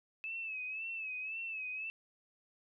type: tone with vibrato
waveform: sine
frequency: 2600 Hz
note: E7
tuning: 24 cents flat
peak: -38 dBFS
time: 0.24-1.9 s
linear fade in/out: 0 ms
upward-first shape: sine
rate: 1.9 Hz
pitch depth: 70 cents each way
effects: none